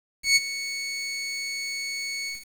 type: tone with ADSR envelope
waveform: 20% pulse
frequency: 2217 Hz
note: C#7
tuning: in tune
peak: -9 dBFS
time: 0.23-2.46 s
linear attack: 130 ms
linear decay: 29 ms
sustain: -15 dB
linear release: 190 ms
effects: low-pass 11000 Hz 12 dB/octave + 7-bit